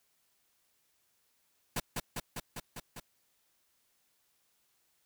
pink noise with echo, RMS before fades -33 dBFS, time 1.76-1.8 s, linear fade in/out 5 ms, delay 200 ms, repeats 6, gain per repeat -2 dB, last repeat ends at 3 s, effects white hiss -74 dBFS RMS until 5.05 s

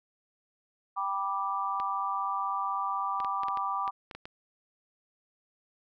sine chord, G major, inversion none, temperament just, 784 / 980 / 1176 Hz, G5 / B5 / D6, 0 / -14 / +2 cents, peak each -35 / -34 / -31 dBFS, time 0.96-3.91 s, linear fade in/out 20 ms
clicks, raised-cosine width 0.3 ms, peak -25 dBFS, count 10, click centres 1.8 / 3.202 / 3.247 / 3.434 / 3.484 / 3.573 / 3.878 / 4.112 / 4.15 / 4.255 s
effects none

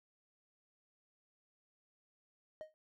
triangle tone with exponential decay, 622.3 Hz, D#5, in tune, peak -38 dBFS, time 2.61-2.74 s, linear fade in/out 0 ms, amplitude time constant 28 ms, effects none

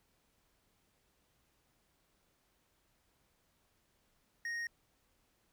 sine tone with hard clipping, 1864.7 Hz, A#6, in tune, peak -38 dBFS, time 4.45-4.67 s, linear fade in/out 2 ms, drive 6 dB, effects pink hiss -75 dBFS RMS until 5.52 s

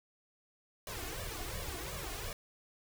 pink noise with flanger, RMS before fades -41 dBFS, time 0.87-2.33 s, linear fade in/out 2 ms, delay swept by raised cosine 1.7 to 2.8 ms, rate 2.8 Hz, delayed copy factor +1, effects none

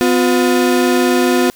35% pulse tone pair together, 252.7 / 357.4 Hz, B3 / F4, +40 / +40 cents, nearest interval tritone, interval 600 cents, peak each -12 dBFS, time 0.01-1.5 s, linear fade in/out 0 ms, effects white hiss -46 dBFS RMS until 1.55 s

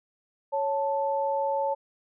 sine tone pair together, 554.4 / 880 Hz, C#5 / A5, 0 / 0 cents, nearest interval minor sixth, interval 800 cents, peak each -27 dBFS, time 0.52-1.75 s, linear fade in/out 20 ms, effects none

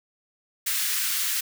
white high-pass noise, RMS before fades -26 dBFS, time 0.66-1.41 s, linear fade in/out 10 ms, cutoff 1400 Hz, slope 24 dB/octave, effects none

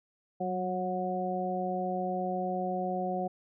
harmonic tone with a mistuned harmonic, 182.8 Hz, F#3, 21 cents flat, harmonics 1 / 2 / 3 / 4, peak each -35 / -37 / -36 / -33 dBFS, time 0.4-3.28 s, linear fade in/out 10 ms, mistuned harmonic 1, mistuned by +30 cents, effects none

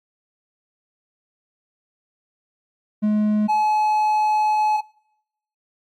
triangle tone pair in turn, 211.6 / 853.5 Hz, G#3 / G#5, +33 / +47 cents, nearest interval 2 octaves, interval 2414 cents, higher second, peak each -14 dBFS, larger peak neither, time 3.02-3.48 / 3.48-4.81 s, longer second, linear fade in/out 20 ms, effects noise-tail reverb RT60 0.8 s tail -25 dB re dry + AAC 48 kbps

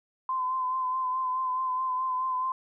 sine tone with vibrato, 1028 Hz, C6, 31 cents flat, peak -26 dBFS, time 0.29-2.52 s, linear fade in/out 2 ms, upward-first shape sine, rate 4.7 Hz, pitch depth 29 cents each way, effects none

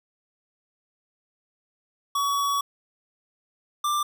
square tone pair in turn, 1129 / 1183.1 Hz, C#6 / D6, +31 / +12 cents, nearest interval minor second, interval 81 cents, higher second, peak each -23 dBFS, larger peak neither, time 2.15-2.61 / 3.84-4.03 s, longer first, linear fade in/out 5 ms, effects none

